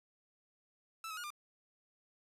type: tone with pitch steps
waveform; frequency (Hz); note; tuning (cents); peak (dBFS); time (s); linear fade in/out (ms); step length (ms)
sawtooth; 1320 / 1275 / 1434 / 1198; E6 / D#6 / F6 / D6; +2 / +42 / +45 / +34; -38; 1.04-1.304; 2; 66
effects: resampled to 32000 Hz + 11-bit